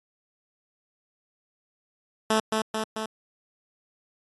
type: tone with echo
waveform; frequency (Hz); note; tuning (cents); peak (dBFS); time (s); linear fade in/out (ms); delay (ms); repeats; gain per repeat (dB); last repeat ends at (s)
10% pulse; 218.7; A3; -10; -12; 2.3-2.4; 5; 220; 3; -3; 3.06
effects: AAC 32 kbps